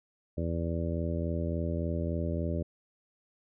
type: harmonic tone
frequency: 83.5 Hz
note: E2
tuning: 23 cents sharp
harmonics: 1 / 2 / 3 / 4 / 5 / 6 / 7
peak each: -32 / -35 / -38 / -39 / -42 / -43 / -39 dBFS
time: 0.37-2.63 s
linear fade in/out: 10 ms
effects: none